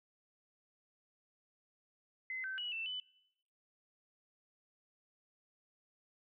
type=tone with pitch steps; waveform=sine; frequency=2049 / 1542 / 2927 / 2670 / 3000 Hz; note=C7 / G6 / F#7 / E7 / F#7; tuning=-37 / -29 / -19 / +22 / +23 cents; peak=-38 dBFS; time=2.3-3 s; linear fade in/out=2 ms; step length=140 ms; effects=noise-tail reverb RT60 0.8 s tail -22 dB re dry